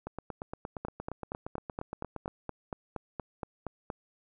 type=two click trains; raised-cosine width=1 ms; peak=-21 / -23 dBFS; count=14 / 20; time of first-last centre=0.85-3.902 / 0.07-2.279 s; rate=4.26 / 8.6 Hz; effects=none